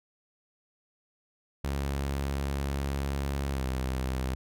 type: tone with pitch glide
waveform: sawtooth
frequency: 69.3 to 65.03 Hz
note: C#2 to C2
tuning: 0 to -10 cents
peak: -25 dBFS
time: 1.64-4.35 s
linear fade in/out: 5 ms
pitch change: -110 cents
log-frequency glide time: 3.5-3.65 s
effects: none